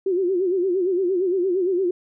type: tone with vibrato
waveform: sine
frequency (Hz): 367.9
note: F#4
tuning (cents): -10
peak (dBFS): -18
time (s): 0.06-1.91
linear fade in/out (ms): 5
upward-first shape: sine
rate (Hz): 8.7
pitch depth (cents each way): 110
effects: none